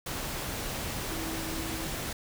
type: tone in noise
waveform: sine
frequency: 323.2 Hz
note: E4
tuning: 34 cents flat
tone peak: -38 dBFS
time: 1.11-1.87 s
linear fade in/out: 5 ms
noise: pink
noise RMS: -35 dBFS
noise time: 0.06-2.13 s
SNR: -6 dB
effects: none